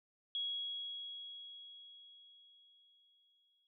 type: tone with exponential decay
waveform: sine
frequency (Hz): 3322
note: G#7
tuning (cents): 0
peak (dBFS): -35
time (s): 0.35-3.67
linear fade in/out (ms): 1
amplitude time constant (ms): 720
effects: none